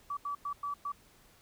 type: tone bursts at uneven times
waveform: sine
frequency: 1149 Hz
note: D6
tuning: 38 cents flat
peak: -33 dBFS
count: 5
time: 0.1-0.17 / 0.25-0.35 / 0.45-0.53 / 0.63-0.74 / 0.85-0.92 s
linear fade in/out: 5 ms
effects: pink hiss -62 dBFS RMS until 1.41 s